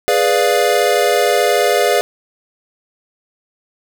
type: chord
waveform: square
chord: G# diminished seventh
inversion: none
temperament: equal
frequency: 415.3 / 493.9 / 587.3 / 698.5 Hz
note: G#4 / B4 / D5 / F5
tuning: 0 / 0 / 0 / 0 cents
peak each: -18 dBFS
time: 0.08-2.01 s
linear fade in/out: 0 ms
effects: none